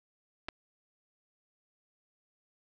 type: clicks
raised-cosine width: 0.3 ms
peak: -22 dBFS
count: 2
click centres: 0.485 / 0.488 s
effects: none